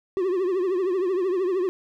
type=tone with vibrato; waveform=triangle; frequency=370 Hz; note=F#4; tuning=in tune; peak=-19 dBFS; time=0.17-1.69 s; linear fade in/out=0 ms; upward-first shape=triangle; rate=13 Hz; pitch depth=130 cents each way; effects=none